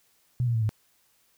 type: tone with pitch steps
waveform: sine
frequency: 123.47 / 117.89 / 112.57 / 107.49 Hz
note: B2 / A#2 / A2 / A2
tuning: 0 / +20 / +40 / -40 cents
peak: -22 dBFS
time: 0.4-0.692 s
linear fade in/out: 0 ms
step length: 73 ms
effects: white hiss -66 dBFS RMS until 1.37 s